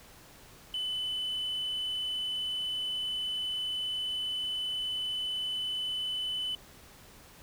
sine tone, 3010 Hz, F#7, 29 cents sharp, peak -29 dBFS, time 0.74-6.55 s, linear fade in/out 2 ms, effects tanh soft clip ceiling -29 dBFS + pink hiss -54 dBFS RMS until 7.42 s

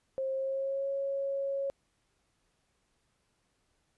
sine tone with pitch glide, 532 to 550.8 Hz, C5 to C#5, +29 to -11 cents, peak -30 dBFS, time 0.18-1.7 s, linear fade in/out 0 ms, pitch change +60 cents, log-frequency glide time 0.33-0.89 s, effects pink hiss -75 dBFS RMS until 3.97 s + resampled to 24000 Hz

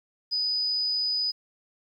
sine tone, 4978 Hz, D#8, in tune, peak -24 dBFS, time 0.31-1.32 s, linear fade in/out 20 ms, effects 10-bit

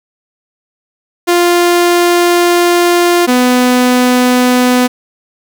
sawtooth tone pair in turn, 349.2 / 249.5 Hz, F4 / B3, 0 / +18 cents, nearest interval tritone, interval 582 cents, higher first, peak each -3 dBFS, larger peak neither, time 1.27-3.27 / 3.27-4.88 s, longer first, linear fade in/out 20 ms, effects 7-bit

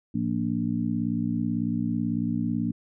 harmonic tone with a mistuned harmonic, 58.1 Hz, A#1, 5 cents flat, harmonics 2 / 3 / 4 / 5, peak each -33 / -30 / -27 / -31 dBFS, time 0.14-2.72 s, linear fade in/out 10 ms, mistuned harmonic 2, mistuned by -82 cents, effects none

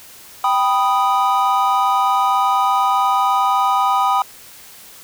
triangle chord, G augmented, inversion none, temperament equal, 784 / 987.8 / 1244.5 Hz, G5 / B5 / D#6, 0 / 0 / 0 cents, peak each -16 dBFS, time 0.44-4.22 s, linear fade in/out 2 ms, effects white hiss -41 dBFS RMS until 5.03 s

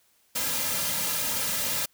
white noise with comb filter, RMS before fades -28 dBFS, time 0.35-1.86 s, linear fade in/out 10 ms, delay 2.7 ms, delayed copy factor -0.75, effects white hiss -65 dBFS RMS until 1.93 s

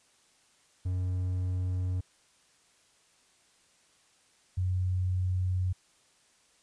triangle / sine tone pair in turn, 91.5 / 91.88 Hz, F#2 / F#2, -19 / -12 cents, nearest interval unison, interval 7 cents, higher second, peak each -26 dBFS, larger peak neither, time 0.85-2.01 / 4.57-5.73 s, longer neither, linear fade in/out 10 ms, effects white hiss -65 dBFS RMS until 6.62 s + resampled to 22050 Hz

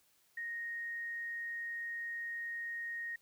sine tone, 1864.7 Hz, A#6, in tune, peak -38 dBFS, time 0.37-3.16 s, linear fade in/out 5 ms, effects white hiss -71 dBFS RMS until 3.21 s

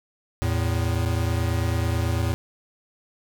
square tone pair together, 82.67 / 111.8 Hz, E2 / A2, +6 / +28 cents, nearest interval perfect fourth, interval 522 cents, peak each -25 dBFS, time 0.42-2.34 s, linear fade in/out 0 ms, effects none

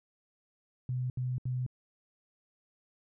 sine tone bursts, 126.3 Hz, B2, 39 cents sharp, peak -30 dBFS, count 3, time 0.89-1.664 s, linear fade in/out 2 ms, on 210 ms, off 72 ms, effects none

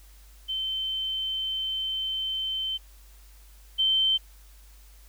sine tone pair in turn, 3088 / 3102 Hz, G7 / G7, -27 / -19 cents, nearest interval unison, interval 8 cents, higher second, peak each -27 / -20 dBFS, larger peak second, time 0.48-2.78 / 3.78-4.18 s, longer first, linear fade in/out 20 ms, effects added 50 Hz sine -49 dBFS peak until 5.08 s + white hiss -58 dBFS RMS until 5.08 s

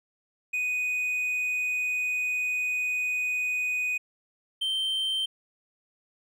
triangle tone pair in turn, 2489 / 3123 Hz, D#7 / G7, 0 / -7 cents, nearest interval major third, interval 393 cents, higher second, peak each -24 dBFS, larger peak neither, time 0.53-3.98 / 4.61-5.26 s, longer first, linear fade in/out 10 ms, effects none

